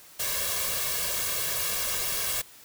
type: noise with comb filter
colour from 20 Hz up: white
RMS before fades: -29 dBFS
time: 0.19-2.42 s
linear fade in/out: 10 ms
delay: 1.8 ms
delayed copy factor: +0.8
effects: white hiss -51 dBFS RMS until 2.64 s